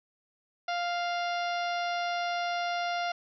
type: harmonic tone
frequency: 698.5 Hz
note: F5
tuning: in tune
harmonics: 1 / 2 / 3 / 4 / 5 / 6 / 7 / 8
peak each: -30 / -36 / -40 / -42 / -44 / -46 / -47 / -48 dBFS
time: 0.68-3.12 s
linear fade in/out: 5 ms
effects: none